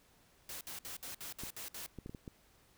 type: noise bursts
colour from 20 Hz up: white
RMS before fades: -45 dBFS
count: 8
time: 0.49-1.863 s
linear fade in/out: 2 ms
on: 120 ms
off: 59 ms
type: clicks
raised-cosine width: 3 ms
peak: -32 dBFS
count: 6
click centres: 1.436 / 1.987 / 2.061 / 2.095 / 2.148 / 2.278 s
effects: pink hiss -67 dBFS RMS until 2.77 s